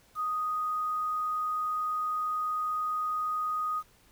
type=tone with quantisation; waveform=sine; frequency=1244.5 Hz; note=D#6; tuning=in tune; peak=-28 dBFS; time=0.15-3.83 s; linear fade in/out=50 ms; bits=9; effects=pink hiss -62 dBFS RMS until 4.11 s